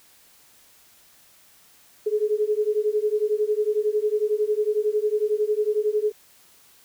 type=beating tone pair; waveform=sine; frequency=418.3 / 429.3 Hz; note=G#4 / A4; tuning=+12 / -43 cents; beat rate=11 Hz; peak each=-23 dBFS; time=2.06-6.12 s; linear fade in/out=10 ms; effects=white hiss -55 dBFS RMS until 6.84 s

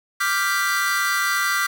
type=chord; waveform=45% pulse; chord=G dominant seventh; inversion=second; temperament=equal; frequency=1174.7 / 1396.9 / 1568 / 1975.5 Hz; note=D6 / F6 / G6 / B6; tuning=0 / 0 / 0 / 0 cents; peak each=-25 dBFS; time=0.2-1.67 s; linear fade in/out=10 ms; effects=none

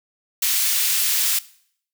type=high-pass noise; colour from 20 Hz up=white; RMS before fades=-20 dBFS; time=0.42-1.39 s; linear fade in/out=5 ms; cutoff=2100 Hz; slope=12 dB/octave; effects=noise-tail reverb RT60 0.6 s tail -19 dB re dry

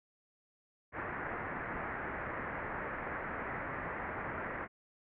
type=low-pass noise; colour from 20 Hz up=white; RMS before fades=-40 dBFS; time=0.92-4.68 s; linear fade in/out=50 ms; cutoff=2000 Hz; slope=48 dB/octave; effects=none

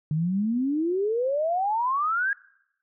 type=exponential sweep; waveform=sine; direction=up; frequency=148.5 to 1664 Hz; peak=-22 dBFS; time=0.11-2.33 s; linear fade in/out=2 ms; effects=noise-tail reverb RT60 0.8 s tail -23 dB re dry

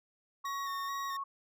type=tone with pitch glide; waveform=sine; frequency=1110 to 1102.3 Hz; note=C#6 to C#6; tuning=+2 to -10 cents; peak=-35 dBFS; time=0.44-1.24 s; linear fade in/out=10 ms; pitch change=-12 cents; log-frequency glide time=0.9-1.12 s
type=tone with vibrato; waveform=20% pulse; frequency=1864.7 Hz; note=A#6; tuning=in tune; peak=-37 dBFS; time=0.45-1.17 s; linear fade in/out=5 ms; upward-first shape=square; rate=2.3 Hz; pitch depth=28 cents each way
effects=none

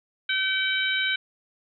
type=harmonic tone; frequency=766 Hz; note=G5; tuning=40 cents flat; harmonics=2 / 3 / 4 / 5; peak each=-26 / -28 / -29 / -30 dBFS; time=0.29-1.16 s; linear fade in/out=5 ms; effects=none

